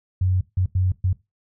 sine tone bursts at uneven times, 92.5 Hz, F#2, in tune, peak -17 dBFS, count 4, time 0.21-0.41 / 0.57-0.66 / 0.75-0.92 / 1.04-1.13 s, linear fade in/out 5 ms, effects noise-tail reverb RT60 0.2 s tail -17 dB re dry

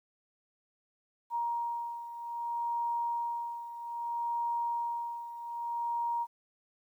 sine beating tone pair, 941 / 941.62 Hz, A#5 / A#5, +16 / +17 cents, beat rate 0.62 Hz, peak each -33 / -38 dBFS, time 1.3-6.27 s, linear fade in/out 50 ms, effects 11-bit

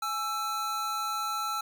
square tone pair together, 838 / 1330.2 Hz, G#5 / E6, +15 / +15 cents, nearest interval minor sixth, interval 800 cents, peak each -38 / -31 dBFS, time 0.02-1.61 s, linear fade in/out 5 ms, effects none

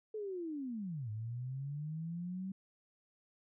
sine linear two-way sweep, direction down then up, 440 to 104.9 to 193.4 Hz, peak -38 dBFS, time 0.14-2.52 s, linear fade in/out 5 ms, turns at 1.1 s, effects none

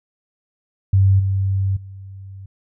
sine tone with level steps, 96.8 Hz, G2, 21 cents flat, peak -10 / -16 / -33 dBFS, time 0.93-2.46 s, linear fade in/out 5 ms, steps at 1.19 / 1.76 s, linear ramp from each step 10 ms, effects none

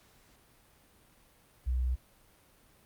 sine tone, 62.7 Hz, B1, 27 cents sharp, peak -27 dBFS, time 1.66-1.96 s, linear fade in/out 20 ms, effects pink hiss -63 dBFS RMS until 2.85 s + Opus 48 kbps

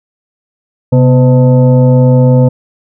sine tone with frequency modulation, 130.81 Hz, C3, in tune, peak -3 dBFS, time 0.92-2.49 s, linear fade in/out 10 ms, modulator 378 Hz, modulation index 0.88, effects none

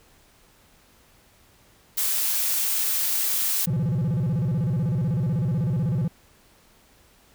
blue noise, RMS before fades -24 dBFS, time 1.97-3.66 s, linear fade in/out 10 ms
triangle tone with vibrato, 143.3 Hz, D3, 42 cents flat, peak -19 dBFS, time 3.67-6.08 s, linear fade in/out 5 ms, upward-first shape square, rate 16 Hz, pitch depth 290 cents each way
effects pink hiss -57 dBFS RMS until 7.34 s

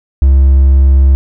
triangle tone with hard clipping, 67.6 Hz, C#2, 43 cents flat, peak -4 dBFS, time 0.22-1.15 s, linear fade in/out 0 ms, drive 5 dB, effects none

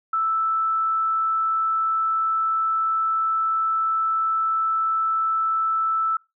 sine tone, 1318.5 Hz, E6, in tune, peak -19 dBFS, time 0.13-6.17 s, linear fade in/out 5 ms, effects noise-tail reverb RT60 0.2 s tail -22 dB re dry

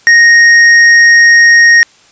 sine tone with tanh clipping, 1864.7 Hz, A#6, in tune, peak -3 dBFS, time 0.07-1.83 s, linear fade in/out 0 ms, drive 10 dB, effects white hiss -44 dBFS RMS until 2.11 s + resampled to 16000 Hz

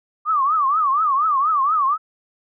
sine tone with vibrato, 1174.7 Hz, D6, in tune, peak -15 dBFS, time 0.25-1.98 s, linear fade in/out 50 ms, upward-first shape triangle, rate 4.2 Hz, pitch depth 210 cents each way, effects none

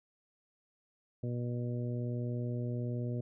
harmonic tone, 121.2 Hz, B2, 32 cents flat, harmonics 1 / 2 / 3 / 4 / 5, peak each -34 / -40 / -44 / -46 / -48 dBFS, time 1.23-3.21 s, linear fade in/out 5 ms, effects none

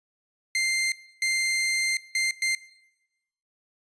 sawtooth tone bursts at uneven times, 2093 Hz, C7, in tune, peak -19 dBFS, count 4, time 0.55-0.92 / 1.22-1.97 / 2.15-2.31 / 2.42-2.55 s, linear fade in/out 2 ms, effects noise-tail reverb RT60 1.0 s tail -21 dB re dry + resampled to 22050 Hz

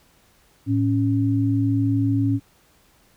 sine tone pair together, 109.84 / 277.2 Hz, A2 / C#4, -3 / 0 cents, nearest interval octave + major third, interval 1603 cents, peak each -20 dBFS, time 0.66-2.4 s, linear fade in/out 50 ms, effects pink hiss -58 dBFS RMS until 3.16 s

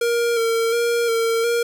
square tone with vibrato, 463.7 Hz, A#4, 9 cents flat, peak -18 dBFS, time 0.01-1.63 s, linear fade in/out 5 ms, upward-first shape square, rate 1.4 Hz, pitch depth 25 cents each way, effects none

